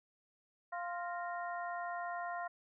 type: harmonic tone with a mistuned harmonic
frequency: 349.2 Hz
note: F4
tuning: in tune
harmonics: 2 / 3 / 4 / 5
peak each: -40 / -44 / -46 / -48 dBFS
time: 0.72-2.48 s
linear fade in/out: 10 ms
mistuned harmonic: 5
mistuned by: +100 cents
effects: none